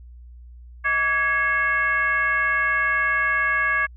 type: tone with frequency modulation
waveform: sine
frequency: 1661.2 Hz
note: G#6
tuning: in tune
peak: -18 dBFS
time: 0.84-3.87 s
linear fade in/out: 20 ms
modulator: 513 Hz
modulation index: 0.97
effects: added 60 Hz sine -40 dBFS peak until 3.96 s